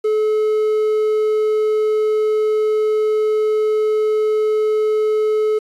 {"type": "tone with quantisation", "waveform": "triangle", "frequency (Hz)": 430, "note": "A4", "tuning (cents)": -40, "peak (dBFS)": -12, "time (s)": [0.04, 5.59], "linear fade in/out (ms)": 10, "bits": 7, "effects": ["resampled to 24000 Hz"]}